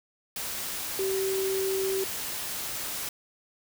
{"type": "tone in noise", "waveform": "sine", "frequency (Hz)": 384.6, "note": "G4", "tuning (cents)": -33, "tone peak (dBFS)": -26, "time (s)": [0.99, 2.04], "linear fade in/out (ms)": 2, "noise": "white", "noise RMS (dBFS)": -34, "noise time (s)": [0.36, 3.09], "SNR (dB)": 5, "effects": []}